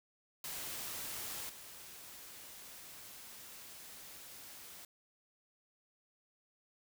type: noise with level steps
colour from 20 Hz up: white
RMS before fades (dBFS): -43 / -52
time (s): 0.44-4.85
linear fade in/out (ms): 2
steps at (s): 1.49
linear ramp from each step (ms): 5
effects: none